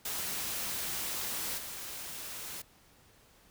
white noise with level steps, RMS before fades -36 / -42 dBFS, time 0.05-2.62 s, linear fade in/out 5 ms, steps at 1.57 s, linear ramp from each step 20 ms, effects pink hiss -62 dBFS RMS until 3.5 s

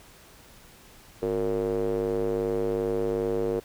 square tone with band-pass filter, 51.3 Hz, G#1, 21 cents flat, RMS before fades -27 dBFS, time 1.22-3.6 s, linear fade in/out 5 ms, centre 430 Hz, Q 5.3, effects pink hiss -52 dBFS RMS until 3.64 s

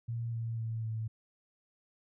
sine tone with pitch steps, 116.54 / 114.67 / 112.83 / 111.02 Hz, A#2 / A#2 / A2 / A2, 0 / -28 / +44 / +16 cents, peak -33 dBFS, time 0.08-1.08 s, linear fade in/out 10 ms, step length 250 ms, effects none

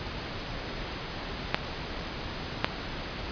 clicks, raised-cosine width 0.3 ms, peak -5 dBFS, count 2, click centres 1.545 / 2.645 s, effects pink hiss -36 dBFS RMS until 3.31 s + resampled to 11025 Hz

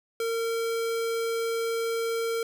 square tone, 457.9 Hz, A#4, 31 cents flat, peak -27 dBFS, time 0.2-2.43 s, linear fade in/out 2 ms, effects none

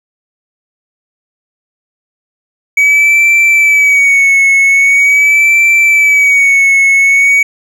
triangle tone with vibrato, 2265 Hz, C#7, 37 cents sharp, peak -3 dBFS, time 2.77-7.43 s, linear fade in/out 5 ms, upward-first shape sine, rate 0.43 Hz, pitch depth 56 cents each way, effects none

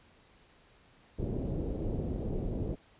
pink low-pass noise, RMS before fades -34 dBFS, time 1.18-2.76 s, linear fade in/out 20 ms, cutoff 510 Hz, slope 24 dB/octave, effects pink hiss -62 dBFS RMS until 2.99 s + resampled to 8000 Hz

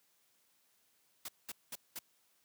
white noise bursts, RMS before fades -43 dBFS, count 4, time 1.25-1.99 s, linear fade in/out 5 ms, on 35 ms, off 200 ms, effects white hiss -73 dBFS RMS until 2.44 s + high-pass 100 Hz 12 dB/octave

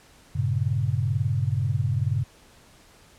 sine chord, G diminished, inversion none, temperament equal, 98 / 116.54 / 138.59 Hz, G2 / Bb2 / Db3, 0 / 0 / 0 cents, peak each -26 dBFS, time 0.35-2.24 s, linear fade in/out 10 ms, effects pink hiss -54 dBFS RMS until 3.18 s + low-pass 11000 Hz 12 dB/octave

